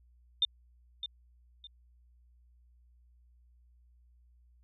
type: tone with echo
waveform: sine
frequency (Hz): 3603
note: A7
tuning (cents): +40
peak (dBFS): -23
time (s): 0.42-0.45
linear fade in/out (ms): 2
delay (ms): 610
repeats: 2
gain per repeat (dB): -11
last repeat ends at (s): 1.67
effects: added 60 Hz sine -60 dBFS peak until 4.63 s